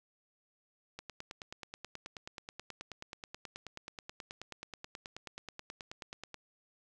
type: click train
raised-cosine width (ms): 0.2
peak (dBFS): -26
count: 51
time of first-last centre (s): 0.99-6.343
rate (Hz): 9.34
effects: none